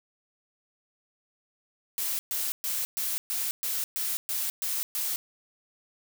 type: noise bursts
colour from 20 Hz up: blue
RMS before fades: -30 dBFS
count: 10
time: 1.98-5.16 s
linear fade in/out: 0 ms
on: 210 ms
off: 120 ms
effects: none